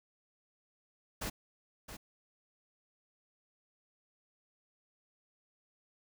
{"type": "noise with echo", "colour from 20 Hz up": "pink", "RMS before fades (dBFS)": -38, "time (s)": [1.21, 1.3], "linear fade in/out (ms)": 10, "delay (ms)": 670, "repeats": 1, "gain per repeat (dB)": -9, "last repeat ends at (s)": 1.97, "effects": []}